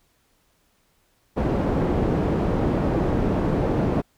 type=low-pass noise; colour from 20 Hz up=white; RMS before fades=-22 dBFS; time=1.36-4.02 s; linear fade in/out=20 ms; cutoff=390 Hz; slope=12 dB/octave; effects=pink hiss -65 dBFS RMS until 4.17 s